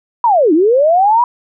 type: linear two-way sweep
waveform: sine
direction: down then up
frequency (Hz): 987.8 to 293.1 to 987.8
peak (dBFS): -7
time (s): 0.24-1.24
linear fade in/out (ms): 2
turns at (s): 0.53
effects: none